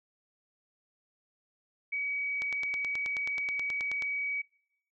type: tone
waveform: sine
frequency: 2268 Hz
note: C#7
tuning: 39 cents sharp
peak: -30 dBFS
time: 1.92-4.42 s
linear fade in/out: 10 ms
type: click train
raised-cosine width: 0.2 ms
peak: -22 dBFS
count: 16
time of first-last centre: 2.42-4.023 s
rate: 9.36 Hz
effects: noise-tail reverb RT60 0.8 s tail -24 dB re dry